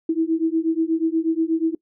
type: beating tone pair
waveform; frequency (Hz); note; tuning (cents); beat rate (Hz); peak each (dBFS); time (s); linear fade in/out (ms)
sine; 320.8 / 329.1; E4 / E4; -47 / -3; 8.3; -21; 0.09-1.75; 5
effects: noise-tail reverb RT60 0.1 s tail -23 dB re dry